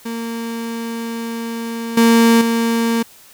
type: tone with level steps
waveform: 35% pulse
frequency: 230.2 Hz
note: A#3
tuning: 22 cents flat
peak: -21 / -7 / -13 dBFS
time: 0.05-3.03 s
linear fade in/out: 10 ms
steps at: 1.97 / 2.41 s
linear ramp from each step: 5 ms
effects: white hiss -45 dBFS RMS until 3.33 s